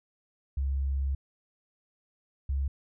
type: tone pair in turn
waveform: sine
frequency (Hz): 68.2 / 68.58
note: C#2 / C#2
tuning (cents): -28 / -18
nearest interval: unison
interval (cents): 10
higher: second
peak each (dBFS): -26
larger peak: neither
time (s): 0.57-1.15 / 2.49-2.68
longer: first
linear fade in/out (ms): 5
effects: none